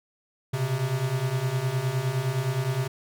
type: beating tone pair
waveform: square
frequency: 124.2 / 133.9 Hz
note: B2 / C3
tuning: +10 / +40 cents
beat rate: 9.7 Hz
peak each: -30 / -27 dBFS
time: 0.53-2.88 s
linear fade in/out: 10 ms
effects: none